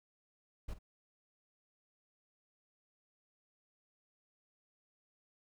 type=noise with echo; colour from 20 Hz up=brown; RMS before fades=-40 dBFS; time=0.68-0.74 s; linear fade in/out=10 ms; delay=49 ms; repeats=1; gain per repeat=-14 dB; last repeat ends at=0.789 s; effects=none